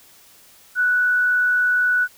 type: tone with frequency modulation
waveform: sine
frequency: 1479 Hz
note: F#6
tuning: 1 cent flat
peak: -15 dBFS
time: 0.75-2.08 s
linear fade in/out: 50 ms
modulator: 63.8 Hz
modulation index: 0.21
effects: white hiss -50 dBFS RMS until 2.17 s